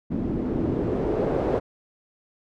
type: noise with low-pass filter sweep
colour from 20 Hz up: white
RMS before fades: -25 dBFS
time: 0.1-1.6 s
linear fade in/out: 20 ms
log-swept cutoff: 250 to 530 Hz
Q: 1.9
effects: none